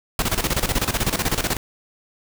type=noise with tremolo; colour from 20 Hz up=pink; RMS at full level=-20 dBFS; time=0.19-1.57 s; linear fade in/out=2 ms; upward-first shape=square; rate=16 Hz; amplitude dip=75%; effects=none